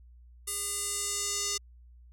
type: tone with band-pass filter sweep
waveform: square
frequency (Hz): 405.6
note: G#4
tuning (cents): -41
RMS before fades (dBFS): -33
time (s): 0.47-1.58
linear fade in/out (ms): 10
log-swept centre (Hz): 10000 to 6200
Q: 2.6
effects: added 60 Hz sine -51 dBFS peak until 2.12 s